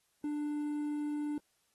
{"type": "tone with quantisation", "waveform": "triangle", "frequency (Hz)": 296, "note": "D4", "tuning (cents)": 14, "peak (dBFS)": -31, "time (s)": [0.24, 1.38], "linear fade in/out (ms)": 2, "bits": 10, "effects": ["white hiss -75 dBFS RMS until 1.74 s", "AAC 32 kbps"]}